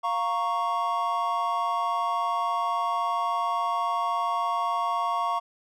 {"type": "chord", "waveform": "triangle", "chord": "Bb minor", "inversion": "second", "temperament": "equal", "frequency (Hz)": [698.5, 932.3, 1108.7], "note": ["F5", "Bb5", "Db6"], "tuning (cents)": [0, 0, 0], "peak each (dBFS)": [-28, -28, -25], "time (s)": [0.03, 5.4], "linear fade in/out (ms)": 20, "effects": []}